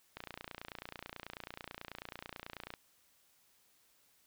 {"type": "click train", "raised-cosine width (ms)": 0.3, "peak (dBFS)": -27, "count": 76, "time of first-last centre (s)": [0.17, 2.738], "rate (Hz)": 29.2, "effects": ["white hiss -70 dBFS RMS until 4.26 s"]}